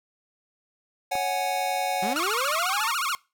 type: chord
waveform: square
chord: C# suspended fourth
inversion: none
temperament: equal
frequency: 554.4 / 740 / 830.6 Hz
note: C#5 / F#5 / G#5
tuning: 0 / 0 / 0 cents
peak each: -33 / -27 / -31 dBFS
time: 1.11-2.14 s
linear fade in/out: 10 ms
type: click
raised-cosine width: 1 ms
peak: -23 dBFS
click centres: 1.154 s
type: linear sweep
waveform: sawtooth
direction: up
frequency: 174.61 to 950 Hz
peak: -25 dBFS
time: 2.02-2.92 s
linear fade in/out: 10 ms
type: tone with vibrato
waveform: sawtooth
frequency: 1244.5 Hz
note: D#6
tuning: in tune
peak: -21 dBFS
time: 2.16-3.15 s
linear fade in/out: 0 ms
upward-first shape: sine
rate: 14 Hz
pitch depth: 270 cents each way
effects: noise-tail reverb RT60 0.3 s tail -24 dB re dry